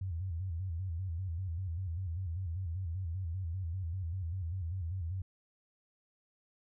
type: tone with vibrato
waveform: sine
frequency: 88.3 Hz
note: F2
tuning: 20 cents sharp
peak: -34 dBFS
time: 0.01-5.22 s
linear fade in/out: 5 ms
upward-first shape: square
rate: 5.1 Hz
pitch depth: 120 cents each way
effects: none